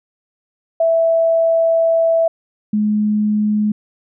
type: tone pair in turn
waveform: sine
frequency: 659 / 211 Hz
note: E5 / G#3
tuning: -1 / +28 cents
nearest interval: octave + minor sixth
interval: 1971 cents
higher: first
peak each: -11 / -13 dBFS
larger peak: first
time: 0.8-2.28 / 2.73-3.72 s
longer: first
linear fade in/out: 5 ms
effects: none